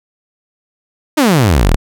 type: exponential sweep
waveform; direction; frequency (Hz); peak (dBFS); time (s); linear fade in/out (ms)
sawtooth; down; 324.6 to 32.7; -4; 1.17-1.76; 10
effects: none